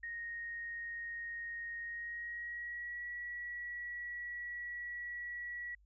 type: tone with pitch glide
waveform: sine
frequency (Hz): 1864.7 to 1932.7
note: A#6 to B6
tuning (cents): 0 to -38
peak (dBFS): -40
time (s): 0.03-5.75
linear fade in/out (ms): 5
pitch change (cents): +62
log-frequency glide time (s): 1.81-3.06
effects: added 50 Hz sine -63 dBFS peak until 5.85 s